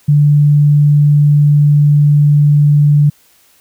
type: tone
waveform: sine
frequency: 146.7 Hz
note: D3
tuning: 2 cents flat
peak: -5 dBFS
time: 0.08-3.1 s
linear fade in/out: 10 ms
effects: white hiss -50 dBFS RMS until 3.6 s